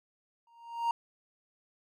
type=tone with exponential growth; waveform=triangle; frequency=932.3 Hz; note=A#5; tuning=in tune; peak=-22 dBFS; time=0.47-0.91 s; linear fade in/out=2 ms; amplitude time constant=95 ms; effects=none